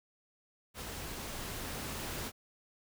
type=noise with level ramp; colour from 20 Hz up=pink; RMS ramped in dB=-43 to -39 dBFS; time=0.74-2.32 s; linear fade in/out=50 ms; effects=none